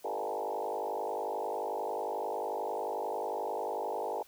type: tone with frequency modulation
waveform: sine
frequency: 650 Hz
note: E5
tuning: 24 cents flat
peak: -32 dBFS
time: 0.04-4.23 s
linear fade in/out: 10 ms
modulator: 51.2 Hz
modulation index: 5.1
effects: white hiss -60 dBFS RMS until 4.27 s